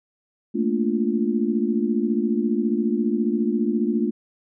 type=chord; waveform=sine; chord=Bb major seventh; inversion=third; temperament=just; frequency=218.5 / 233.1 / 291.4 / 349.6 Hz; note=A3 / Bb3 / D4 / F4; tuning=-12 / 0 / -13 / +2 cents; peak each=-23 / -24 / -27 / -26 dBFS; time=0.54-4.11 s; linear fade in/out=20 ms; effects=none